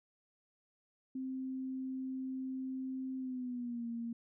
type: tone with pitch glide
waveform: sine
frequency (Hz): 261.6 to 233.1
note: C4 to A#3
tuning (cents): 0 to 0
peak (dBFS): -37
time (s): 1.15-4.13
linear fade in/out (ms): 5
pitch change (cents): -200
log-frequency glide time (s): 3.18-3.87
effects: none